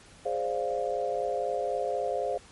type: chord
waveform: sine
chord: D half-diminished seventh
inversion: second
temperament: equal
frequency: 415.3 / 523.3 / 587.3 / 698.5 Hz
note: Ab4 / C5 / D5 / F5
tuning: 0 / 0 / 0 / 0 cents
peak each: -34 / -31 / -34 / -32 dBFS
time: 0.25-2.38 s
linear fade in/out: 10 ms
effects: pink hiss -53 dBFS RMS until 2.51 s + MP3 48 kbps